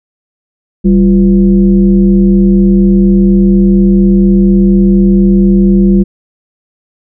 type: tone with frequency modulation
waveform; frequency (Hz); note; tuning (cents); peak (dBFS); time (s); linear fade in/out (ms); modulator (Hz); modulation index
sine; 194.1; G3; -17; -3; 0.84-6.04; 20; 152; 0.73
effects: none